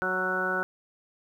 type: harmonic tone with a mistuned harmonic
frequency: 185 Hz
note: F#3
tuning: in tune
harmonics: 1 / 2 / 3 / 4 / 5 / 6 / 7 / 8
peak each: -38 / -34 / -35 / -37 / -39 / -40 / -34 / -28 dBFS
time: 0.02-0.63 s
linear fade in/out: 0 ms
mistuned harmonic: 7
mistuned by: +41 cents
effects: 10-bit